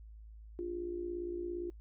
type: tone with amplitude modulation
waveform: sine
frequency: 349.2 Hz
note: F4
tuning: in tune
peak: -33 dBFS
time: 0.59-1.7 s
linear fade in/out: 0 ms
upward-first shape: sine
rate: 57.5 Hz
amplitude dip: 65%
effects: noise-tail reverb RT60 0.1 s tail -22 dB re dry + added 54 Hz sine -49 dBFS peak until 1.8 s